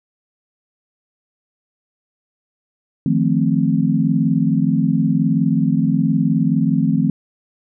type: chord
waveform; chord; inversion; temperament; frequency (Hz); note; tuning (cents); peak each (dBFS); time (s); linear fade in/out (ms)
sine; F dominant seventh; third; equal; 155.56 / 174.61 / 220 / 261.6; Eb3 / F3 / A3 / C4; 0 / 0 / 0 / 0; -19; 3.06-7.1; 2
effects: none